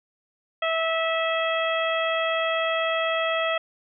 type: harmonic tone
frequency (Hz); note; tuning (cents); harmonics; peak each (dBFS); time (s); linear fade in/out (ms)
652; E5; -19; 1 / 2 / 3 / 4 / 5; -25 / -28 / -30 / -31 / -32; 0.62-3.58; 5
effects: none